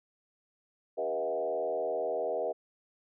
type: tone with frequency modulation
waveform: sine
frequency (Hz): 557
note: C#5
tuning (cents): +8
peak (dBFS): -29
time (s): 0.97-2.53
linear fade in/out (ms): 20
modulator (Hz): 80.7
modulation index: 1.9
effects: none